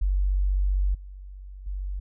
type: tone with level steps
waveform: sine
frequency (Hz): 47.63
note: G1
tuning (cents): -49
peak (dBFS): -20 / -38 / -28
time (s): 0.01-2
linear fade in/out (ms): 10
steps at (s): 0.94 / 1.66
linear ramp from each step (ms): 10
effects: none